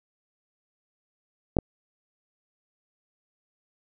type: clicks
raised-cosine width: 2 ms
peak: -9 / -9 dBFS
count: 2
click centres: 1.568 / 1.587 s
effects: none